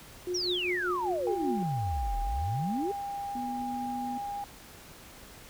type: tone with tremolo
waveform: sine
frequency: 359.1 Hz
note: F4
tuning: 48 cents sharp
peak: -28 dBFS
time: 0.27-1.63 s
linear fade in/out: 2 ms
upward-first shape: triangle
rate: 5.1 Hz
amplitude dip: 80%
type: exponential two-way sweep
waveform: sine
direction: down then up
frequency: 5920 to 37.98 to 425.4 Hz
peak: -29 dBFS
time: 0.34-2.92 s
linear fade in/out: 10 ms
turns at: 2.2 s
type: tone with pitch glide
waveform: sine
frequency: 803 to 809.5 Hz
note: G5 to G#5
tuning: +41 to -45 cents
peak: -33 dBFS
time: 1.27-4.44 s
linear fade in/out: 0 ms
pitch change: +14 cents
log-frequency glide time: 3.29-3.41 s
type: tone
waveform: sine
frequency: 246.9 Hz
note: B3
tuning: in tune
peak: -35 dBFS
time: 3.35-4.18 s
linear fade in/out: 5 ms
effects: pink hiss -50 dBFS RMS until 5.49 s